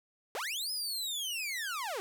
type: linear two-way sweep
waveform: sawtooth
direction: up then down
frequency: 361.3 to 5140 to 361.3 Hz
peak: -31 dBFS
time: 0.35-2 s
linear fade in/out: 0 ms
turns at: 0.71 s
effects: none